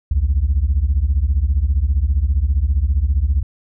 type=beating tone pair; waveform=sine; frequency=61.8 / 76.8 Hz; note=B1 / D#2; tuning=+2 / -22 cents; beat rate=15 Hz; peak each=-15 dBFS; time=0.11-3.43 s; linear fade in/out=5 ms; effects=tanh soft clip ceiling -9 dBFS